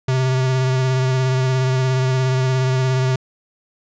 square tone with vibrato, 130 Hz, C3, 11 cents flat, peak -16 dBFS, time 0.08-3.16 s, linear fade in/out 5 ms, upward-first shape sine, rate 17 Hz, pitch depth 22 cents each way, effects resampled to 16000 Hz

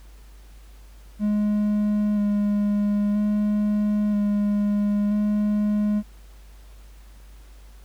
triangle tone with vibrato, 207.3 Hz, G#3, 3 cents flat, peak -17 dBFS, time 1.19-6.03 s, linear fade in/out 50 ms, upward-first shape square, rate 0.51 Hz, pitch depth 13 cents each way, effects added 50 Hz sine -43 dBFS peak until 7.84 s + pink hiss -56 dBFS RMS until 7.84 s

